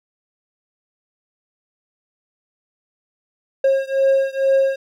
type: beating tone pair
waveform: triangle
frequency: 539 / 541.2 Hz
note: C#5 / C#5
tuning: -49 / -42 cents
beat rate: 2.2 Hz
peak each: -15 / -16 dBFS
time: 3.64-4.76 s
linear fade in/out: 5 ms
effects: none